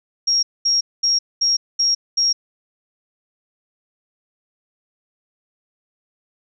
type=tone bursts; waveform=sine; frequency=5588 Hz; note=F8; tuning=in tune; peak=-14 dBFS; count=6; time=0.27-2.33 s; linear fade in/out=10 ms; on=160 ms; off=220 ms; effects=none